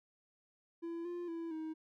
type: tone with pitch steps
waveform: triangle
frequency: 336 / 349.4 / 332.4 / 316.4 Hz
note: E4 / F4 / E4 / D#4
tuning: +33 / +1 / +15 / +29 cents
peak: -37 dBFS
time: 0.82-1.74 s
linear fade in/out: 20 ms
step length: 230 ms
effects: none